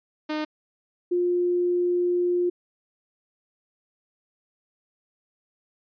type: tone pair in turn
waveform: sawtooth / sine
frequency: 306.1 / 353.9 Hz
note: D#4 / F4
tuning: -28 / +23 cents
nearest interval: minor third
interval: 251 cents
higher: second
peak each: -22 / -20 dBFS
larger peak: second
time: 0.29-0.45 / 1.11-2.5 s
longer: second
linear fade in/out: 10 ms
effects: resampled to 11025 Hz